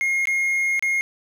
triangle tone with dropouts, 2144 Hz, C7, 42 cents sharp, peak -17 dBFS, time 0.01-1.01 s, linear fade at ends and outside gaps 0 ms, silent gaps 0.255-0.272 / 0.794-0.825 s, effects none

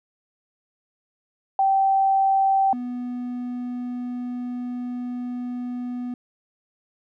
sine / triangle tone pair in turn, 777 / 246.2 Hz, G5 / B3, -16 / -5 cents, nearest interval octave + minor sixth, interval 1989 cents, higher first, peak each -16 / -25 dBFS, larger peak first, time 1.59-2.73 / 2.73-6.14 s, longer second, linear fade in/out 2 ms, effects none

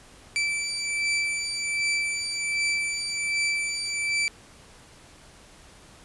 sawtooth beating tone pair, 2325 / 2326.3 Hz, D7 / D7, -18 / -17 cents, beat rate 1.3 Hz, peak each -23 / -27 dBFS, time 0.36-4.28 s, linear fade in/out 0 ms, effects pink hiss -51 dBFS RMS until 6.04 s + resampled to 24000 Hz

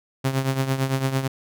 sawtooth tone with tremolo, 133.7 Hz, C3, 38 cents sharp, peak -14 dBFS, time 0.24-1.28 s, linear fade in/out 10 ms, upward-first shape triangle, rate 8.9 Hz, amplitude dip 75%, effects none

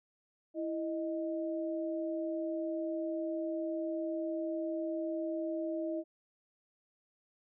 sine tone pair together, 329.6 / 622.2 Hz, E4 / D#5, 0 / 0 cents, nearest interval major seventh, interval 1100 cents, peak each -35 / -37 dBFS, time 0.54-6.04 s, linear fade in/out 50 ms, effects none

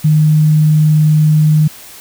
sine tone, 153.5 Hz, D#3, 23 cents flat, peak -6 dBFS, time 0.04-1.68 s, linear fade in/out 10 ms, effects white hiss -35 dBFS RMS until 2 s

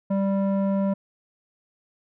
square tone with low-pass filter, 196 Hz, G3, in tune, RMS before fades -23 dBFS, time 0.1-0.94 s, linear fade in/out 10 ms, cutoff 750 Hz, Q 1.4, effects none

